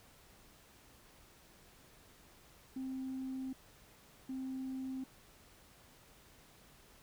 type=tone bursts at uneven times; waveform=sine; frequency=262.4 Hz; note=C4; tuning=5 cents sharp; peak=-37 dBFS; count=2; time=2.76-3.53 / 4.29-5.04 s; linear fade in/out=5 ms; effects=tanh soft clip ceiling -35 dBFS + pink hiss -62 dBFS RMS until 7.02 s